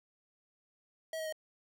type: tone with pitch steps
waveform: square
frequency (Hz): 643 / 634.1 / 625.4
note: E5 / D#5 / D#5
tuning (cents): -43 / +33 / +9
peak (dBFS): -37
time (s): 1.13-1.325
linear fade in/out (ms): 2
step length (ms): 65
effects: none